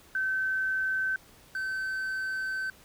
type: tone pair in turn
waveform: sine / triangle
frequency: 1537 / 1537 Hz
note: G6 / G6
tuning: -35 / -35 cents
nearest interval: unison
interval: 0 cents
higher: neither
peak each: -26 / -28 dBFS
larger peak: first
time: 0.15-1.16 / 1.55-2.7 s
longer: second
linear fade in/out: 2 ms
effects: pink hiss -56 dBFS RMS until 2.84 s